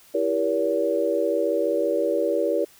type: chord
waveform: sine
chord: E diminished seventh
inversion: none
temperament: just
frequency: 329.6 / 395.6 / 474.7 / 569.6 Hz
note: E4 / G4 / Bb4 / Db5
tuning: 0 / +16 / +31 / +47 cents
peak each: -27 / -27 / -25 / -24 dBFS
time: 0.14-2.65 s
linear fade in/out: 10 ms
effects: white hiss -53 dBFS RMS until 2.79 s